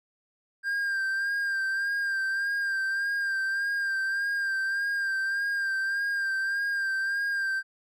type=tone with vibrato; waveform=triangle; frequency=1593 Hz; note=G6; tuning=27 cents sharp; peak=-24 dBFS; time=0.63-7.63 s; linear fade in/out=50 ms; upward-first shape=sine; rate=1.7 Hz; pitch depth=35 cents each way; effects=none